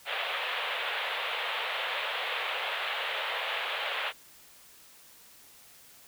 white band-pass noise, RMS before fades -33 dBFS, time 0.05-4.13 s, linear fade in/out 50 ms, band 470 to 3500 Hz, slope 48 dB/octave, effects white hiss -55 dBFS RMS until 6.07 s

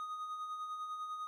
triangle tone with tremolo, 1244 Hz, D#6, 1 cent flat, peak -36 dBFS, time 0-1.27 s, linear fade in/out 0 ms, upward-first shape sine, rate 10 Hz, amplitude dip 40%, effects none

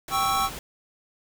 pink noise, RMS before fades -37 dBFS, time 0.08-0.59 s, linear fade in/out 2 ms
square chord, C# diminished, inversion second, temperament equal, 784 / 1108.7 / 1318.5 Hz, G5 / C#6 / E6, 0 / 0 / 0 cents, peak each -27 dBFS, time 0.1-0.5 s, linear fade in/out 50 ms
effects none

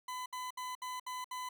40% pulse tone bursts, 1007 Hz, B5, 33 cents sharp, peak -38 dBFS, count 6, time 0.08-1.49 s, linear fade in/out 5 ms, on 180 ms, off 66 ms, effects none

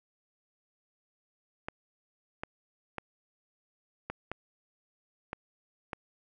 clicks, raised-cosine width 0.5 ms, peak -20 dBFS, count 7, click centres 1.685 / 2.435 / 2.983 / 4.1 / 4.316 / 5.331 / 5.932 s, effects none

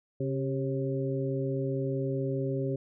harmonic tone with a mistuned harmonic, 135.7 Hz, C#3, 36 cents flat, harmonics 1 / 2 / 3 / 4, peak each -31 / -35 / -33 / -37 dBFS, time 0.2-2.76 s, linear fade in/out 5 ms, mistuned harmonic 3, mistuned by -47 cents, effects none

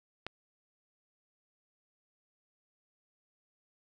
click, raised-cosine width 0.3 ms, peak -21 dBFS, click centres 0.266 s, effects none

